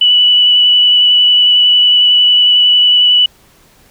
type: tone with vibrato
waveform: sine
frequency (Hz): 2960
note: F#7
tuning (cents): 0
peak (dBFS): -5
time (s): 0.01-3.26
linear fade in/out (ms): 5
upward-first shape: square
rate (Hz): 11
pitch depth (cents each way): 9
effects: pink hiss -47 dBFS RMS until 3.9 s